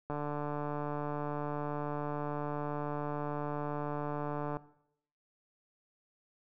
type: click train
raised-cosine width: 1 ms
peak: -23 dBFS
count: 658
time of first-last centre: 0.1-4.569 s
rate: 147 Hz
effects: noise-tail reverb RT60 0.7 s tail -18 dB re dry